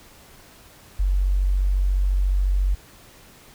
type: tone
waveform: sine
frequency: 47.12 Hz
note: F#1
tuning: 32 cents sharp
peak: -17 dBFS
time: 0.99-2.75 s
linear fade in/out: 10 ms
effects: pink hiss -49 dBFS RMS until 3.54 s